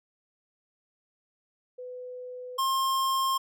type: tone pair in turn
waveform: sine / square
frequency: 500 / 1065 Hz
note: B4 / C6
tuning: +21 / +30 cents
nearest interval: octave + minor second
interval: 1309 cents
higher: second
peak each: -37 / -25 dBFS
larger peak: second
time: 1.78-2.58 / 2.58-3.38 s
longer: neither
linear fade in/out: 10 ms
effects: none